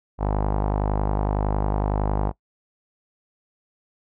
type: tone with low-pass filter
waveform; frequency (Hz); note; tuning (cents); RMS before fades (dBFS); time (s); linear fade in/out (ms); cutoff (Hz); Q
sawtooth; 50.9; G#1; -34; -23; 0.18-2.33; 50; 870; 2.8
effects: noise-tail reverb RT60 0.1 s tail -22 dB re dry